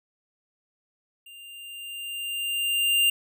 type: tone with level ramp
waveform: square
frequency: 2794 Hz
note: F7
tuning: in tune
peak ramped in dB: -45 to -18 dBFS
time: 1.26-3.1 s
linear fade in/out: 5 ms
effects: none